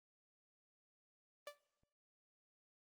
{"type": "tone with exponential decay", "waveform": "sawtooth", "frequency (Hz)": 584, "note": "D5", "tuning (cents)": -10, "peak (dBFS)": -40, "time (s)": [1.47, 1.59], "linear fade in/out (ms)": 2, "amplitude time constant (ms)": 25, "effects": ["noise-tail reverb RT60 1.0 s tail -21 dB re dry", "Opus 32 kbps"]}